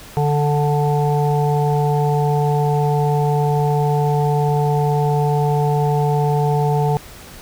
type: harmonic tone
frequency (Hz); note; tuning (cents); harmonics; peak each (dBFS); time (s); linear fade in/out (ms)
146.83; D3; 0; 1 / 3 / 5 / 6; -16 / -21 / -23 / -24; 0.17-6.97; 0
effects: pink hiss -39 dBFS RMS until 7.41 s